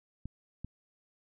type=clicks; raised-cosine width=5 ms; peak=-27 dBFS; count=2; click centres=0.256 / 0.646 s; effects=none